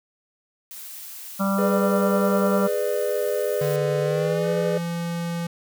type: noise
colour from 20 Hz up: blue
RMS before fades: -38 dBFS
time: 0.71-3.76 s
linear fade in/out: 0 ms
type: harmonic tone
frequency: 196 Hz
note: G3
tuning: in tune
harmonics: 1 / 3 / 4 / 5 / 6 / 7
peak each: -21 / -28 / -37 / -34 / -31 / -30 dBFS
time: 1.39-2.68 s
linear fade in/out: 20 ms
type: chord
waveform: triangle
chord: G# diminished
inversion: none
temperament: just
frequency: 415.3 / 498.4 / 598 Hz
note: G#4 / B4 / D5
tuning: 0 / +16 / +31 cents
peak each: -24 dBFS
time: 1.58-4.78 s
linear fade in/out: 5 ms
type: tone with pitch glide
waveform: square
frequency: 148.1 to 170.12 Hz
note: D3 to F3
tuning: +15 to -45 cents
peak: -26 dBFS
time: 3.61-5.47 s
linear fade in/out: 5 ms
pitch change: +240 cents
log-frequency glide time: 4.02-4.49 s
effects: none